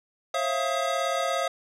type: tone cluster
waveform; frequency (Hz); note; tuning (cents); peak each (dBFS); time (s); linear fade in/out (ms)
square; 539 / 661 / 698 / 1260; C#5 / E5 / F5 / D#6; -49 / +5 / -1 / +21; -31; 0.34-1.48; 5
effects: low-pass 8000 Hz 12 dB/octave